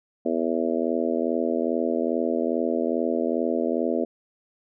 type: harmonic tone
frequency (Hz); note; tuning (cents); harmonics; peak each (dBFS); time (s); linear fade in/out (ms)
82.41; E2; 0; 3 / 4 / 5 / 6 / 7 / 8; -27 / -28 / -29 / -30 / -30 / -31; 0.25-4.05; 10
effects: none